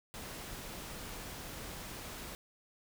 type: noise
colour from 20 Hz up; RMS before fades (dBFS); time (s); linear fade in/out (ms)
pink; -45; 0.14-2.35; 0
effects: none